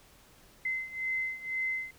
sine beating tone pair, 2058 / 2060 Hz, C7 / C7, -29 / -28 cents, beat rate 2 Hz, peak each -36 / -33 dBFS, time 0.65-1.91 s, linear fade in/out 5 ms, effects pink hiss -59 dBFS RMS until 1.98 s

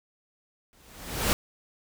pink noise with exponential growth, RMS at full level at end -22 dBFS, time 0.73-1.33 s, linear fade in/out 0 ms, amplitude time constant 130 ms, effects none

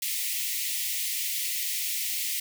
white high-pass noise, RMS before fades -30 dBFS, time 0.02-2.4 s, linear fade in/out 5 ms, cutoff 1900 Hz, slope 96 dB/octave, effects none

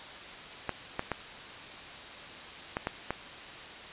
clicks, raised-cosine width 0.5 ms, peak -15 dBFS, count 6, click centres 0.693 / 0.994 / 1.117 / 2.769 / 2.871 / 3.106 s, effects white hiss -44 dBFS RMS until 3.92 s + resampled to 8000 Hz

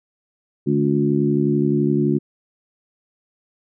harmonic tone with a mistuned harmonic, 71.7 Hz, D2, 41 cents flat, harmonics 2 / 3 / 4 / 5, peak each -21 / -21 / -21 / -21 dBFS, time 0.66-2.19 s, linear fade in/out 20 ms, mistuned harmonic 2, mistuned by +48 cents, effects none

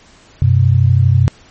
sine tone pair together, 95 / 127.55 Hz, F#2 / C3, +46 / -44 cents, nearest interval perfect fourth, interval 510 cents, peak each -10 dBFS, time 0.42-1.28 s, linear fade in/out 0 ms, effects pink hiss -45 dBFS RMS until 1.5 s + MP3 32 kbps

